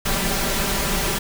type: noise with comb filter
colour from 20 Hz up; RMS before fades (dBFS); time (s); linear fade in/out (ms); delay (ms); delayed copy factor
pink; -22; 0.05-1.19; 10; 5.1; +0.7
effects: none